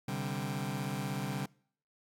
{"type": "chord", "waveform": "sawtooth", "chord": "C suspended second", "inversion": "none", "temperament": "just", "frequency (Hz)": [130.81, 147.16, 196.22], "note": ["C3", "D3", "G3"], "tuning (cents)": [0, 4, 2], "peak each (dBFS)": -34, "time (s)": [0.08, 1.46], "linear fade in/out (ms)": 5, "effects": ["noise-tail reverb RT60 0.6 s tail -26 dB re dry", "AAC 64 kbps"]}